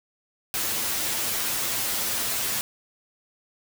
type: noise with comb filter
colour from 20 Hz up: white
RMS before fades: -27 dBFS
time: 0.54-2.61 s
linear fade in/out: 0 ms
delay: 9 ms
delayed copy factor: +0.8
effects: none